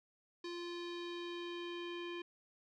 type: tone with low-pass filter sweep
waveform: square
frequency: 347.2 Hz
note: F4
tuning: 10 cents flat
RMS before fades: -44 dBFS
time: 0.44-2.22 s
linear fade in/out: 5 ms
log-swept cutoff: 4400 to 2900 Hz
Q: 3.2
effects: none